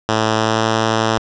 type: tone with pitch glide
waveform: 5% pulse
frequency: 110 to 111.41 Hz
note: A2 to A2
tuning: 0 to +22 cents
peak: -3 dBFS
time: 0.09-1.18 s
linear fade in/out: 0 ms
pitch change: +22 cents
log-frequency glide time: 0.35-0.63 s
effects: resampled to 16000 Hz + 7-bit